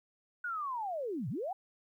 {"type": "linear two-way sweep", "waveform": "sine", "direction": "down then up", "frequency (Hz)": [1480, 105.5, 805], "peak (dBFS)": -34, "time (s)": [0.44, 1.53], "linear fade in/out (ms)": 5, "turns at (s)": 1.29, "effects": ["12-bit"]}